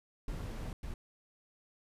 brown noise bursts at uneven times, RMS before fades -40 dBFS, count 2, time 0.28-0.73 / 0.83-0.94 s, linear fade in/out 2 ms, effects resampled to 32000 Hz

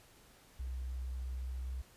sine tone with pitch glide, 63.6 to 64.12 Hz, C2 to C2, -48 to -34 cents, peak -37 dBFS, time 0.59-1.82 s, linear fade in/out 10 ms, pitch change +14 cents, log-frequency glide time 1.33-1.7 s, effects pink hiss -62 dBFS RMS until 1.96 s + resampled to 32000 Hz

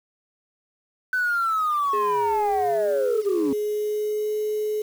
sine linear sweep, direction down, 1518 to 261.6 Hz, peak -19 dBFS, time 1.13-3.53 s, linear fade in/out 2 ms
sine tone with pitch glide, 415.3 to 425.7 Hz, G#4 to G#4, 0 to +43 cents, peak -22 dBFS, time 1.93-4.82 s, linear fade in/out 5 ms, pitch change +43 cents, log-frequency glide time 3.1-4.35 s
effects tanh soft clip ceiling -16 dBFS + 7-bit

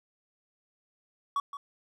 triangle tone with echo, 1126 Hz, C#6, 27 cents sharp, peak -24 dBFS, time 1.36-1.4 s, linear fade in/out 2 ms, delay 170 ms, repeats 1, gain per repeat -11 dB, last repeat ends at 1.57 s, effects none

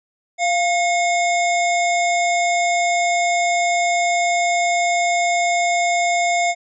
harmonic tone with a mistuned harmonic, 722 Hz, F#5, 43 cents flat, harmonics 1 / 3 / 5 / 7 / 9 / 10, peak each -17 / -21 / -31 / -36 / -37 / -28 dBFS, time 0.38-6.55 s, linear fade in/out 50 ms, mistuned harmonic 1, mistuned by -67 cents, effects none

